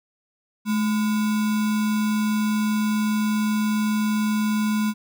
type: tone with sample-and-hold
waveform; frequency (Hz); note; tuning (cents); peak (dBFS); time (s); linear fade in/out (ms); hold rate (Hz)
sine; 213.7; G#3; +50; -19; 0.65-4.94; 50; 1225
effects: none